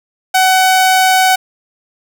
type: tone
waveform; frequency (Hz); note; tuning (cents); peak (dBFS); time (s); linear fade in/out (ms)
sawtooth; 751; F#5; +26; -4; 0.34-1.36; 10
effects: none